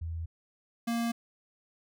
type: tone pair in turn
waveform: sine / square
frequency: 82.41 / 233.1 Hz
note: E2 / A#3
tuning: 0 / 0 cents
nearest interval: octave + tritone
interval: 1800 cents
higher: second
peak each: -33 / -29 dBFS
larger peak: second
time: 0.01-0.26 / 0.87-1.12 s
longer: neither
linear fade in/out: 10 ms
effects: none